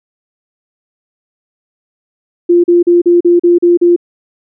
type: tone bursts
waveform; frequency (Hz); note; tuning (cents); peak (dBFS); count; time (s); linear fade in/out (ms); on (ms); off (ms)
sine; 347.8; F4; -7; -4; 8; 2.49-3.963; 10; 150; 39
effects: none